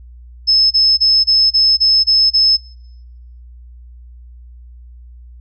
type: tone bursts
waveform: sine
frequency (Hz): 5210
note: E8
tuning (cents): -21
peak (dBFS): -8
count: 8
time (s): 0.47-2.572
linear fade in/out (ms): 20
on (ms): 240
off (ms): 26
effects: noise-tail reverb RT60 0.9 s tail -26 dB re dry + added 60 Hz sine -35 dBFS peak until 5.4 s